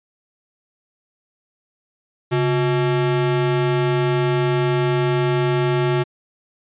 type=ring-modulated tone; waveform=square; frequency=249.4 Hz; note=B3; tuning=17 cents sharp; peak=-14 dBFS; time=2.31-6.04 s; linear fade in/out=20 ms; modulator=112 Hz; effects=resampled to 8000 Hz